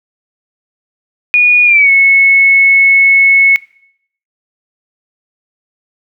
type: tone with pitch glide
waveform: sine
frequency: 2452 to 2197 Hz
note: D#7 to C#7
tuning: -26 to -16 cents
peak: -4 dBFS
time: 1.34-3.56 s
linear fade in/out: 0 ms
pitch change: -190 cents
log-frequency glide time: 1.65-1.9 s
effects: noise-tail reverb RT60 0.7 s tail -22 dB re dry